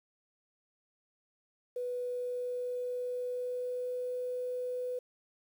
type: tone with pitch glide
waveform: sine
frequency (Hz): 493.9 to 498.5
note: B4 to B4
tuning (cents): 0 to +16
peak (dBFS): -33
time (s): 1.76-4.99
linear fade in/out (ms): 5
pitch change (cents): +16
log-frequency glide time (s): 2.04-4.2
effects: 10-bit